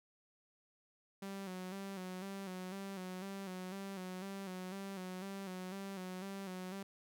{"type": "tone with vibrato", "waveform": "sawtooth", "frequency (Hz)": 189.9, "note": "F#3", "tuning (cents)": 45, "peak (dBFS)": -39, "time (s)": [1.22, 6.83], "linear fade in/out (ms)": 5, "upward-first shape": "square", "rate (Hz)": 2, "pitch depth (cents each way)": 55, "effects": []}